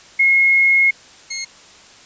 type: tone pair in turn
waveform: sine / 5% pulse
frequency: 2162 / 2154 Hz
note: C#7 / C7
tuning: -44 / +50 cents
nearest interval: unison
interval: 6 cents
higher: first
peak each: -10 dBFS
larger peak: neither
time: 0.19-0.91 / 1.3-1.45 s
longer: first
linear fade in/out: 10 ms
effects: white hiss -44 dBFS RMS until 2.05 s + resampled to 16000 Hz